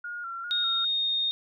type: tone with vibrato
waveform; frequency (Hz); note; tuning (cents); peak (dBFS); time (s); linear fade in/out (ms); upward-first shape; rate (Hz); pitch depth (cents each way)
sine; 1396.9; F6; 0; -33; 0.04-0.85; 5; square; 2.5; 41
type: tone with pitch glide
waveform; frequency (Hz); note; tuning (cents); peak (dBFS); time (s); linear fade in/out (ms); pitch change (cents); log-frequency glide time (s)
sine; 3718 to 3690; A#7 to A#7; -5 to -18; -24; 0.51-1.31; 0; -13; 0.66-1.14
effects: none